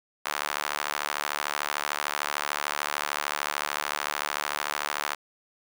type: tone with high-pass filter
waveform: sawtooth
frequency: 73.42 Hz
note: D2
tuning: in tune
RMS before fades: -31 dBFS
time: 0.25-5.15 s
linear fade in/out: 10 ms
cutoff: 1100 Hz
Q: 1.3
effects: none